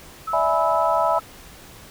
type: tone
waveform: sine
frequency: 1304 Hz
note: E6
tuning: 19 cents flat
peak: -24 dBFS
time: 0.27-1.2 s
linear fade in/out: 10 ms
type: chord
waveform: sine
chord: E dominant seventh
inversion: third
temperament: equal with one note detuned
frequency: 587.3 / 659.3 / 838.8 / 987.8 Hz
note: D5 / E5 / G#5 / B5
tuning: 0 / 0 / +17 / 0 cents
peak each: -27 / -21 / -25 / -22 dBFS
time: 0.33-1.19 s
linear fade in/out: 5 ms
effects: pink hiss -44 dBFS RMS until 1.9 s